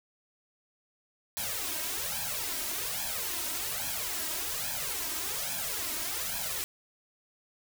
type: noise with flanger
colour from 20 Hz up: white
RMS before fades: -34 dBFS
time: 1.37-6.64 s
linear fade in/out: 0 ms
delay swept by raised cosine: 1.2 to 3.2 ms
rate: 1.2 Hz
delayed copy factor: +1
effects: none